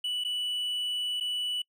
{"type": "tone with dropouts", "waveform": "triangle", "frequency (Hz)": 2960, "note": "F#7", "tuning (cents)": 0, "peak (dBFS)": -27, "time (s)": [0.04, 1.62], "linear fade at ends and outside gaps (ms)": 5, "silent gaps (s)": [[0.239, 0.247], [1.201, 1.207]], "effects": ["noise-tail reverb RT60 0.1 s tail -26 dB re dry"]}